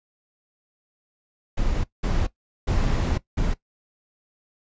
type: noise bursts at uneven times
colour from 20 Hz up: brown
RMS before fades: -22 dBFS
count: 4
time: 1.57-1.84 / 2.03-2.27 / 2.67-3.18 / 3.37-3.54 s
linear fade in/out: 10 ms
effects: noise-tail reverb RT60 0.1 s tail -17 dB re dry + resampled to 16000 Hz